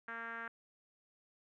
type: tone with low-pass filter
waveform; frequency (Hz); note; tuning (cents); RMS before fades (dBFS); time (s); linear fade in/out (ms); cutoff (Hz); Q
5% pulse; 230; A#3; -23; -44; 0.08-0.48; 2; 1600; 4.3
effects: none